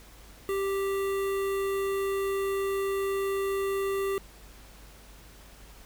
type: tone with notch filter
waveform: square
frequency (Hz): 392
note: G4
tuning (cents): 0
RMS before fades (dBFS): -29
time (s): 0.49-4.18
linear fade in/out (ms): 0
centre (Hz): 5200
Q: 1
effects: added 50 Hz sine -51 dBFS peak until 5.85 s + pink hiss -53 dBFS RMS until 5.85 s